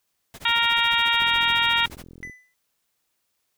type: noise with tremolo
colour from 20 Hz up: pink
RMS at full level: -39 dBFS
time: 0.34-2.04 s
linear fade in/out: 0 ms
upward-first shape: sine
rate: 14 Hz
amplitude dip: 100%
type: harmonic tone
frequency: 466.2 Hz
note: A#4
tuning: in tune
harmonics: 2 / 3 / 4 / 5 / 6 / 7 / 8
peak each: -26 / -26 / -26 / -26 / -26 / -26 / -26 dBFS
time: 0.45-1.86 s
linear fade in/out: 5 ms
type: click train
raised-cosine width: 3 ms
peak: -32 dBFS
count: 47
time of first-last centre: 1.22-2.297 s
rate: 42.7 Hz
type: tone with exponential decay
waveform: triangle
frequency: 2000 Hz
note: B6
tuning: 21 cents sharp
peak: -29 dBFS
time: 2.23-2.54 s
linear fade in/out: 0 ms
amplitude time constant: 67 ms
effects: white hiss -74 dBFS RMS until 3.57 s